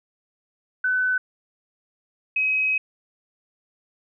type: tone pair in turn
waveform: sine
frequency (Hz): 1507 / 2540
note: F#6 / D#7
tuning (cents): +31 / +35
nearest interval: major sixth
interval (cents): 904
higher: second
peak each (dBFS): -19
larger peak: neither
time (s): 0.84-1.18 / 2.36-2.78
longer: second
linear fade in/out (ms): 5
effects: none